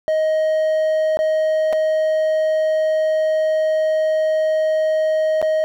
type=tone with dropouts; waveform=triangle; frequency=627 Hz; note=D#5; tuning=13 cents sharp; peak=-13 dBFS; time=0.08-5.64 s; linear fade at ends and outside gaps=0 ms; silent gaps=1.171-1.19 / 1.727-1.731 / 5.416-5.426 s; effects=none